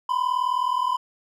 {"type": "tone pair together", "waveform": "triangle", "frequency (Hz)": [987.8, 1027.3], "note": ["B5", "C6"], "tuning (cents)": [0, -32], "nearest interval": "minor second", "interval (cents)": 68, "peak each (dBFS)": -22, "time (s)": [0.09, 0.97], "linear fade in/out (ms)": 5, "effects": []}